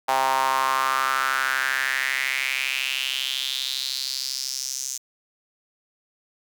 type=tone with high-pass filter sweep; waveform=sawtooth; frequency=132.7 Hz; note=C3; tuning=25 cents sharp; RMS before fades=-25 dBFS; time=0.08-4.98 s; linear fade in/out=10 ms; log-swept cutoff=820 to 6500 Hz; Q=4.6; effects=none